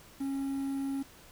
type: tone with quantisation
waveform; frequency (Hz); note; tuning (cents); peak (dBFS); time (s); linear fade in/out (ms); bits
triangle; 273.5; C#4; -23; -29; 0.2-1.03; 10; 9
effects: pink hiss -55 dBFS RMS until 1.31 s